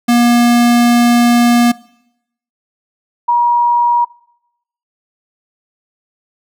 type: tone pair in turn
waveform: square / sine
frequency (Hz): 238.9 / 955.6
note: A#3 / A#5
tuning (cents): +43 / +43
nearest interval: 2 octaves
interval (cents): 2400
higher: second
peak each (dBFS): -8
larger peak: neither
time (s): 0.08-1.72 / 3.28-4.05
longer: first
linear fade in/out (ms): 10
effects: noise-tail reverb RT60 0.8 s tail -22 dB re dry